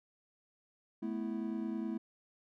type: chord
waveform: triangle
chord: A suspended second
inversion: none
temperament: equal with one note detuned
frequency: 217.2 / 246.9 / 329.6 Hz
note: A3 / B3 / E4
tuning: -22 / 0 / 0 cents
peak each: -36 / -39 / -38 dBFS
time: 1.02-1.98 s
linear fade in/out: 10 ms
effects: none